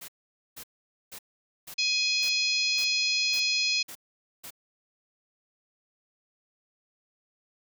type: noise bursts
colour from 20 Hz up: white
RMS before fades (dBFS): -42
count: 9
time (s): 0.01-4.507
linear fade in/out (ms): 10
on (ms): 73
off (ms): 480
type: harmonic tone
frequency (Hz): 837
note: G#5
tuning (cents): +13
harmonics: 3 / 4 / 5 / 6 / 7 / 8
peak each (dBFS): -28 / -35 / -28 / -30 / -39 / -40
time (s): 1.78-3.83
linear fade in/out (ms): 10
effects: none